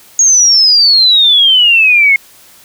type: exponential sweep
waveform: sine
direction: down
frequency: 6645 to 2150 Hz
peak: -4 dBFS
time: 0.19-2.16 s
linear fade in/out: 2 ms
effects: white hiss -41 dBFS RMS until 2.64 s